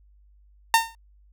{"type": "tone with exponential decay", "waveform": "sawtooth", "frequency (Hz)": 910, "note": "A#5", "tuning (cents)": -42, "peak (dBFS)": -8, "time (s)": [0.74, 0.95], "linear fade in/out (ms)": 1, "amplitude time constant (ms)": 44, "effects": ["added 50 Hz sine -53 dBFS peak until 1.32 s"]}